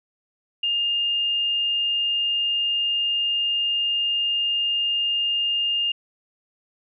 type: tone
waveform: sine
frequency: 2820 Hz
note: F7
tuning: 16 cents sharp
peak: -20 dBFS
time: 0.63-5.92 s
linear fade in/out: 5 ms
effects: none